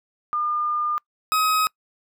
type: tone pair in turn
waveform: sine / 40% pulse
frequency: 1208 / 1267.1 Hz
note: D6 / D#6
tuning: +48 / +31 cents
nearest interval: minor second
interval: 83 cents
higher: second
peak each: -21 / -17 dBFS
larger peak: second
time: 0.33-0.98 / 1.32-1.67 s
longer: first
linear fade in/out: 0 ms
effects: noise-tail reverb RT60 0.1 s tail -26 dB re dry